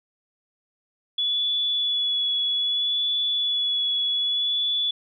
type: tone with vibrato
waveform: sine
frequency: 3413 Hz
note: G#7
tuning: 47 cents sharp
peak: -21 dBFS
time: 1.18-4.91 s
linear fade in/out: 5 ms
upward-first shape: sine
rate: 0.63 Hz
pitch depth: 16 cents each way
effects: none